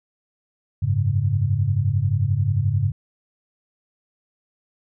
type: chord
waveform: sine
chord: F# suspended second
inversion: none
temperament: equal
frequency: 92.5 / 103.83 / 138.59 Hz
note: F#2 / G#2 / C#3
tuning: 0 / 0 / 0 cents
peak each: -24 / -20 / -23 dBFS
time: 0.82-2.92 s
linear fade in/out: 10 ms
effects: none